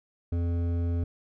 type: tone with hard clipping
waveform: sine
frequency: 85.6 Hz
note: F2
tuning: 34 cents flat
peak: -27 dBFS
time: 0.32-1.04 s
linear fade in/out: 5 ms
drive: 11 dB
effects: none